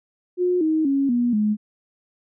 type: tone with pitch steps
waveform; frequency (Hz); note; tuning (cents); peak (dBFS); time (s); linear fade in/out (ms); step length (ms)
sine; 359.6 / 314.9 / 275.7 / 241.4 / 211.4; F#4 / D#4 / C#4 / B3 / G#3; -49 / +21 / -9 / -39 / +31; -17; 0.37-1.57; 50; 240
effects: none